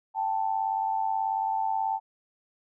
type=tone pair together; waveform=sine; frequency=781.6 / 880 Hz; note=G5 / A5; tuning=-5 / 0 cents; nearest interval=major second; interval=205 cents; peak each=-29 / -27 dBFS; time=0.14-2 s; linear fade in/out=50 ms; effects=none